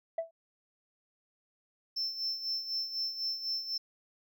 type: tone with exponential decay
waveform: sine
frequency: 659.3 Hz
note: E5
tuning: in tune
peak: -25 dBFS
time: 0.18-0.31 s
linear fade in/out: 5 ms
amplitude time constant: 28 ms
type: tone with tremolo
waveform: triangle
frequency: 5330 Hz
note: E8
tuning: 18 cents sharp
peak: -28 dBFS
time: 1.96-3.78 s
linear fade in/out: 10 ms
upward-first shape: sine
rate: 4 Hz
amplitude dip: 70%
effects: tanh soft clip ceiling -26 dBFS